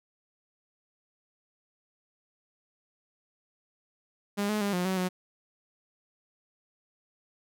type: tone with pitch steps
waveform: sawtooth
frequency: 202.9 / 212.2 / 202 / 179 / 188.4 / 182.7 Hz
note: G#3 / G#3 / G#3 / F3 / F#3 / F#3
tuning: -40 / +38 / -48 / +43 / +32 / -22 cents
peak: -23 dBFS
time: 4.37-5.09 s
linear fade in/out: 20 ms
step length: 120 ms
effects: none